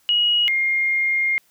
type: tone pair in turn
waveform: sine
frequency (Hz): 2898 / 2125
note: F#7 / C7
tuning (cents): -37 / +26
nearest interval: perfect fourth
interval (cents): 537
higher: first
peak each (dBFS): -15 / -17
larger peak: first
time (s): 0.09-0.48 / 0.48-1.38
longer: second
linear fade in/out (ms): 0
effects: white hiss -60 dBFS RMS until 1.5 s